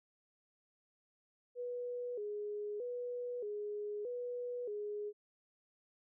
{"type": "tone with vibrato", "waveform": "sine", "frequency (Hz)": 451.1, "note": "A4", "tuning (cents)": 43, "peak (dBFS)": -38, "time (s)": [1.55, 5.13], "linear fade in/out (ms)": 50, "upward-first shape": "square", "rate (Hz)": 0.8, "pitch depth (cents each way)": 140, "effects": []}